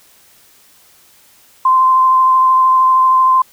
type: tone with vibrato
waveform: sine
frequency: 1039 Hz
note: C6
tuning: 12 cents flat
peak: -7 dBFS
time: 1.65-3.42 s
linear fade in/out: 5 ms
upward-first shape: sine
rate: 13 Hz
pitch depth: 12 cents each way
effects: white hiss -48 dBFS RMS until 3.52 s